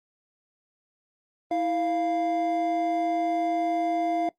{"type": "tone pair together", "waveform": "triangle", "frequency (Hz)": [326.1, 695], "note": ["E4", "F5"], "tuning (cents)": [-19, -9], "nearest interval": "octave + minor second", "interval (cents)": 1310, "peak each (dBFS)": [-26, -23], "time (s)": [1.51, 4.29], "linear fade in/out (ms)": 2, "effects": ["noise-tail reverb RT60 0.1 s tail -18 dB re dry", "Opus 24 kbps"]}